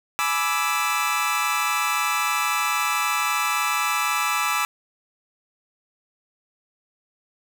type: chord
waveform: 25% pulse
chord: E dominant seventh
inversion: first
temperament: equal with one note detuned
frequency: 841.7 / 987.8 / 1174.7 / 1318.5 Hz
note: G#5 / B5 / D6 / E6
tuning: +23 / 0 / 0 / 0 cents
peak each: -26 / -25 / -22 / -21 dBFS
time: 0.19-4.65 s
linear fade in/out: 0 ms
effects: none